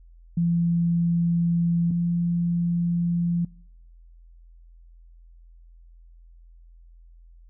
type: tone pair in turn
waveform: sine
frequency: 170.1 / 171.88 Hz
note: F3 / F3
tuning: -45 / -27 cents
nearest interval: unison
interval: 18 cents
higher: second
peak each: -19 / -21 dBFS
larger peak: first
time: 0.37-1.91 / 1.91-3.45 s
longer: neither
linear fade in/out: 5 ms
effects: noise-tail reverb RT60 0.7 s tail -25 dB re dry + added 42 Hz sine -47 dBFS peak until 7.49 s